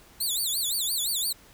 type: tone with vibrato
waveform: 15% pulse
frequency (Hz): 3951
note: B7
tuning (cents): 0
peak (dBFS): -19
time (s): 0.2-1.33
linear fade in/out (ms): 10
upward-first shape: sine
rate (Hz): 5.8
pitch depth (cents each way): 270
effects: pink hiss -54 dBFS RMS until 1.53 s